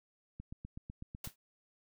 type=click train; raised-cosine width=5 ms; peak=-32 dBFS; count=8; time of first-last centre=0.4-1.274 s; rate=8.01 Hz
type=noise with exponential decay; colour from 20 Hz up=white; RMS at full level=-38 dBFS; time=1.24-1.36 s; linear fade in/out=5 ms; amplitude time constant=24 ms
effects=none